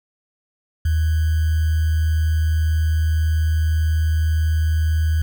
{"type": "tone with sample-and-hold", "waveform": "sine", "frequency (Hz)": 79.1, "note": "D#2", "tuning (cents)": 29, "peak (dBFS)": -15, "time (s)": [0.85, 5.22], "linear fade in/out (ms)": 5, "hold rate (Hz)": 1575, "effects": []}